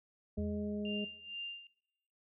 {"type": "harmonic tone", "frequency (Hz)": 207.7, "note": "G#3", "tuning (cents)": 0, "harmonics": [1, 2, 3], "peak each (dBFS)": [-36, -42, -46], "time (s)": [0.37, 1.05], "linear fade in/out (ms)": 10}
{"type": "tone with exponential decay", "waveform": "sine", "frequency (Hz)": 82.41, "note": "E2", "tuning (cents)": 0, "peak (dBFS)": -36, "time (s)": [0.38, 1.3], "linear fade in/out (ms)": 0, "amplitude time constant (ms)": 200}
{"type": "tone with tremolo", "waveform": "sine", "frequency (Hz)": 2794, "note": "F7", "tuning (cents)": 0, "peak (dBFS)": -39, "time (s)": [0.85, 1.67], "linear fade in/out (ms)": 2, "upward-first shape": "sine", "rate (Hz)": 2.2, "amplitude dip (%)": 80}
{"effects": ["noise-tail reverb RT60 0.8 s tail -18 dB re dry"]}